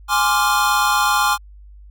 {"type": "chord", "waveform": "square", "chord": "D half-diminished seventh", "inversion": "second", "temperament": "equal", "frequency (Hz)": [830.6, 1046.5, 1174.7, 1396.9], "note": ["Ab5", "C6", "D6", "F6"], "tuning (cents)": [0, 0, 0, 0], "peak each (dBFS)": -21, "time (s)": [0.08, 1.38], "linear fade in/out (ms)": 50, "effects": ["added 50 Hz sine -39 dBFS peak until 1.9 s"]}